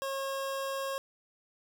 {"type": "tone", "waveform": "25% pulse", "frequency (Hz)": 543, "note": "C#5", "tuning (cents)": -36, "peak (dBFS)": -29, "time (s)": [0.02, 0.98], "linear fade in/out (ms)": 0, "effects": []}